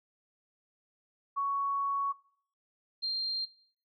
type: tone pair in turn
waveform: sine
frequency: 1115 / 4185 Hz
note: C#6 / C8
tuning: +10 / 0 cents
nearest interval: octave + major seventh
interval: 2290 cents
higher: second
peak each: -28 / -30 dBFS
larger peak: first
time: 1.36-2.13 / 3.02-3.46 s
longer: first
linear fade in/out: 20 ms
effects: noise-tail reverb RT60 0.6 s tail -21 dB re dry